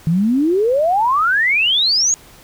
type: exponential sweep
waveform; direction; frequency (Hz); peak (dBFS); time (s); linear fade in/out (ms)
sine; up; 155.56 to 6840; -12; 0.07-2.14; 0
effects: pink hiss -44 dBFS RMS until 2.43 s